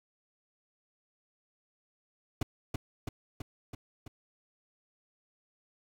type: noise with echo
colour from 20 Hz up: brown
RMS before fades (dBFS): -30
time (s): 2.41-2.43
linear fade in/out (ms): 5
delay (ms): 330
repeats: 5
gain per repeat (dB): -3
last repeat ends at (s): 4.08
effects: none